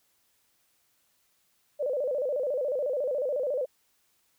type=tone with vibrato; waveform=sine; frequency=546 Hz; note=C#5; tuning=26 cents flat; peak=-26 dBFS; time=1.79-3.66 s; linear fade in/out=20 ms; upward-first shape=square; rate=14 Hz; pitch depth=130 cents each way; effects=white hiss -70 dBFS RMS until 4.38 s